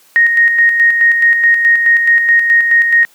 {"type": "tone with tremolo", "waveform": "sine", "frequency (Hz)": 1864.7, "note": "A#6", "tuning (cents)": 0, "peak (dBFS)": -5, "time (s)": [0.16, 3.05], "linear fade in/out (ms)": 0, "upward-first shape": "square", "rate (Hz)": 4.7, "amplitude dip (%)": 45, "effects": ["white hiss -48 dBFS RMS until 3.14 s", "high-pass 200 Hz 12 dB/octave"]}